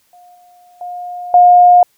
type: tone with level steps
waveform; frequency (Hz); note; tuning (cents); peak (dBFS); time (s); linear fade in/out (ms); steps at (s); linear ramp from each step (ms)
sine; 713; F5; +36; -40 / -43 / -23 / -3; 0.13-1.83; 2; 0.35 / 0.81 / 1.34; 2
effects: white hiss -58 dBFS RMS until 1.97 s